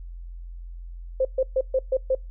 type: tone bursts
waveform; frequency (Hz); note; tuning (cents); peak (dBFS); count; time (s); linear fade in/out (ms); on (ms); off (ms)
sine; 523.3; C5; 0; -18; 6; 1.2-2.15; 5; 50; 130
effects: noise-tail reverb RT60 0.2 s tail -24 dB re dry + added 43 Hz sine -35 dBFS peak until 2.3 s

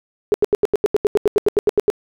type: tone bursts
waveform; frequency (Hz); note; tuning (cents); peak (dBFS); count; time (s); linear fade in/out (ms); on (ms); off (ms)
sine; 415.3; G#4; 0; -10; 16; 0.32-1.901; 0; 21; 83
effects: none

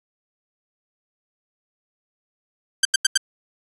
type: tone bursts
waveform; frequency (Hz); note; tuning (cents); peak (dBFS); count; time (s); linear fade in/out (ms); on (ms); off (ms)
10% pulse; 1568; G6; 0; -4; 4; 2.83-3.176; 5; 22; 86
effects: resampled to 24000 Hz

